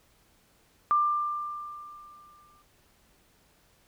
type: tone with exponential decay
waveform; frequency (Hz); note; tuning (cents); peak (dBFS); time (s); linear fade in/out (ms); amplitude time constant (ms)
sine; 1189; D6; +21; -19; 0.91-2.62; 0; 370
effects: pink hiss -64 dBFS RMS until 3.87 s